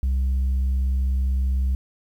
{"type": "tone", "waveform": "sine", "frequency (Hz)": 65.41, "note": "C2", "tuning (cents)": 0, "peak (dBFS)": -16, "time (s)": [0.03, 1.75], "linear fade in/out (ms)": 0, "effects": ["tanh soft clip ceiling -18 dBFS", "9-bit"]}